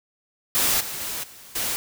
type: noise with level steps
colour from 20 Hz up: white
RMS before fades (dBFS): -21 / -32 / -30 / -45 / -26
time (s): 0.55-1.76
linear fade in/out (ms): 0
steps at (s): 0.8 / 1 / 1.23 / 1.55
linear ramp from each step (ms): 10
effects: none